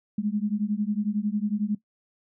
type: beating tone pair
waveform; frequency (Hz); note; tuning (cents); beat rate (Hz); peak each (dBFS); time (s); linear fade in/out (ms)
sine; 203.7 / 214.7; G#3 / A3; -33 / -42; 11; -27; 0.18-1.75; 5
effects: noise-tail reverb RT60 0.1 s tail -17 dB re dry